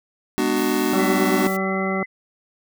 square chord, G# half-diminished seventh, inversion none, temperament just, 207.7 / 249.2 / 299 / 373.8 Hz, G#3 / B3 / D4 / F#4, 0 / +16 / +31 / +18 cents, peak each -28 / -25 / -24 / -24 dBFS, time 0.38-1.47 s, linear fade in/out 0 ms
blue noise, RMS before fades -35 dBFS, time 0.56-1.57 s, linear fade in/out 10 ms
harmonic tone, 191.3 Hz, G3, 42 cents flat, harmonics 1 / 2 / 3 / 4 / 6 / 7, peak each -24 / -27 / -29 / -30 / -32 / -32 dBFS, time 0.93-2.03 s, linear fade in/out 2 ms
sine tone with pitch glide, 2000 to 2031 Hz, B6 to B6, +21 to +48 cents, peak -28 dBFS, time 0.98-2.06 s, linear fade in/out 20 ms, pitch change +27 cents, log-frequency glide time 1.51-1.73 s
effects none

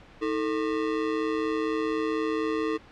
square ring-modulated tone, 380 Hz, F#4, 46 cents sharp, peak -23 dBFS, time 0.21-2.78 s, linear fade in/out 20 ms, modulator 62.1 Hz, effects pink hiss -51 dBFS RMS until 2.91 s + low-pass 3000 Hz 12 dB/octave

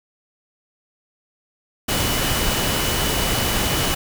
sine tone in noise, 2960 Hz, F#7, in tune, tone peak -29 dBFS, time 1.88-3.95 s, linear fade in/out 10 ms, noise pink, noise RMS -21 dBFS, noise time 1.88-3.95 s, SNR -11 dB, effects none

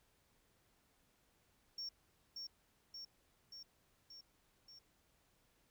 triangle tone with echo, 5500 Hz, F8, 27 cents flat, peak -40 dBFS, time 1.78-1.89 s, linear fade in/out 5 ms, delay 580 ms, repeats 5, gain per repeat -3 dB, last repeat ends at 4.79 s, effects tanh soft clip ceiling -38 dBFS + pink hiss -75 dBFS RMS until 5.7 s

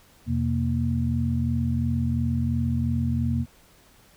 sine tone cluster, 84.9 / 127.8 / 233.6 Hz, F2 / C3 / A#3, -48 / -40 / +4 cents, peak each -26 dBFS, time 0.26-3.46 s, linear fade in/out 50 ms, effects pink hiss -56 dBFS RMS until 4.16 s

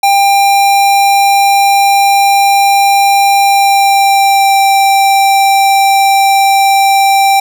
square tone with pitch glide, 795 to 785.4 Hz, G5 to G5, +24 to +3 cents, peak -6 dBFS, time 0.03-7.4 s, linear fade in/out 5 ms, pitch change -21 cents, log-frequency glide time 3.42-4.58 s, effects none

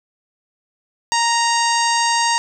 harmonic tone, 932.3 Hz, A#5, in tune, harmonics 1 / 2 / 3 / 4 / 5 / 6 / 7 / 8 / 9, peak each -17 / -23 / -26 / -29 / -24 / -29 / -25 / -32 / -30 dBFS, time 1.12-2.38 s, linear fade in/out 0 ms, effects none

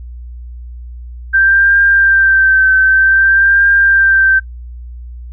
sine tone with vibrato, 1568 Hz, G6, in tune, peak -6 dBFS, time 1.33-4.4 s, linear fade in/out 20 ms, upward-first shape triangle, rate 0.53 Hz, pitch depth 35 cents each way, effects noise-tail reverb RT60 0.1 s tail -25 dB re dry + added 60 Hz sine -26 dBFS peak until 5.32 s

